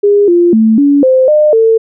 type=tone with pitch steps; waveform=sine; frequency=407.9 / 347.3 / 221.1 / 284.6 / 519 / 605 / 448.8 Hz; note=G#4 / F4 / A3 / C#4 / C5 / D#5 / A4; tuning=-31 / -10 / +9 / +46 / -14 / -49 / +34 cents; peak=-4 dBFS; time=0.03-1.78 s; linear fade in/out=10 ms; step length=250 ms; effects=none